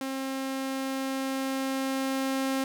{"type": "tone with level ramp", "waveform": "sawtooth", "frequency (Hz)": 267.2, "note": "C4", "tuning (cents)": 36, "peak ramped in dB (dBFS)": [-27, -22], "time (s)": [0.01, 2.64], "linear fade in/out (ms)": 2, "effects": []}